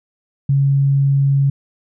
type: tone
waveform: sine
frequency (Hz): 138.59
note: C#3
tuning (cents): 0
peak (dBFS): -11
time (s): 0.49-1.5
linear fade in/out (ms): 5
effects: none